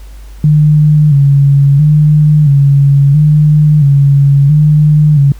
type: tone with vibrato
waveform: sine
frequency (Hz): 145.4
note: D3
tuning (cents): -17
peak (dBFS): -3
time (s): 0.44-5.32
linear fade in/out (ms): 2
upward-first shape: square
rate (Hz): 0.74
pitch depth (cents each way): 64
effects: added 50 Hz sine -27 dBFS peak until 5.39 s + pink hiss -43 dBFS RMS until 5.39 s